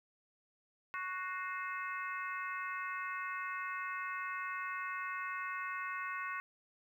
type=harmonic tone with a mistuned harmonic; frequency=370 Hz; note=F#4; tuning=in tune; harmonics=3 / 4 / 5 / 6 / 7; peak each=-41 / -43 / -45 / -47 / -48 dBFS; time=0.94-6.4 s; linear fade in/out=0 ms; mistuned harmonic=6; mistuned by=-84 cents; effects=12-bit